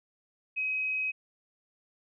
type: tone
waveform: sine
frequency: 2535 Hz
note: D#7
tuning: 32 cents sharp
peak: -28 dBFS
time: 0.56-1.12 s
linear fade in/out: 20 ms
effects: none